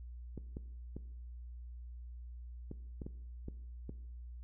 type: clicks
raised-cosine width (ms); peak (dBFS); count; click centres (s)
3; -30; 8; 0.377 / 0.569 / 0.966 / 2.714 / 3.018 / 3.065 / 3.484 / 3.894
effects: noise-tail reverb RT60 0.8 s tail -17 dB re dry + added 60 Hz sine -45 dBFS peak until 4.43 s